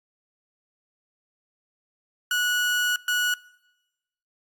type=tone bursts at uneven times; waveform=30% pulse; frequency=1465 Hz; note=F#6; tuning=18 cents flat; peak=-19 dBFS; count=2; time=2.31-2.96 / 3.08-3.34 s; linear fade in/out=2 ms; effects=noise-tail reverb RT60 1.0 s tail -23 dB re dry + Opus 48 kbps